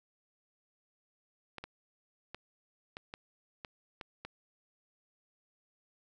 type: clicks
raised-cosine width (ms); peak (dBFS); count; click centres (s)
0.3; -26; 8; 1.583 / 1.64 / 2.346 / 2.969 / 3.139 / 3.648 / 4.012 / 4.25
effects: none